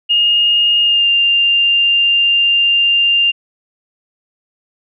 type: tone with pitch glide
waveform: sine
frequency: 2845 to 2795 Hz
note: F7 to F7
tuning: +31 to +1 cents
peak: -9 dBFS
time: 0.09-3.32 s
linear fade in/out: 20 ms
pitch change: -30 cents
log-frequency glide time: 0.82-1.08 s
effects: none